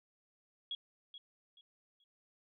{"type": "tone with echo", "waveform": "sine", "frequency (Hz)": 3322, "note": "G#7", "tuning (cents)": 0, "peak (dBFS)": -37, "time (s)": [0.71, 0.75], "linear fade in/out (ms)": 2, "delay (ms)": 430, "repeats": 3, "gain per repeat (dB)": -11, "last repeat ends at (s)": 2.04, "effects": []}